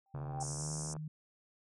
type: tone with exponential growth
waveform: sine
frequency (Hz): 784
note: G5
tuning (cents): 0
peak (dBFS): -35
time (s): 0.06-0.43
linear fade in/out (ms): 1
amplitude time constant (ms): 79
type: tone with pitch glide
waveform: sine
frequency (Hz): 137.4 to 154.23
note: C#3 to D#3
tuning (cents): -15 to -15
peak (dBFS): -39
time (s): 0.14-1.08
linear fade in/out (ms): 5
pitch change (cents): +200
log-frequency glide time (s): 0.45-0.72
type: click train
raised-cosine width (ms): 1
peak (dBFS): -33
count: 63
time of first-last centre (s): 0.15-0.966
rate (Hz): 76
type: band-pass noise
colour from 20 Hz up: pink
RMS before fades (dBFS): -44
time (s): 0.4-0.94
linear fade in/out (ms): 10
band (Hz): 5400 to 9600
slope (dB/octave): 96
effects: none